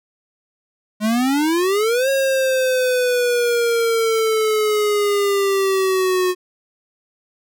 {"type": "exponential two-way sweep", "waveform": "square", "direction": "up then down", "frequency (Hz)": [207.7, 545, 362.6], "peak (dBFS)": -16, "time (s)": [1, 6.35], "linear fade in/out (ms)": 50, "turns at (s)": 2.09, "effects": []}